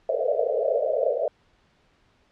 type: band-pass noise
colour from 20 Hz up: white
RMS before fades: -24 dBFS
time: 0.09-1.28 s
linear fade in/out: 2 ms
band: 450 to 650 Hz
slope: 96 dB/octave
effects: pink hiss -63 dBFS RMS until 2.31 s + low-pass 4000 Hz 12 dB/octave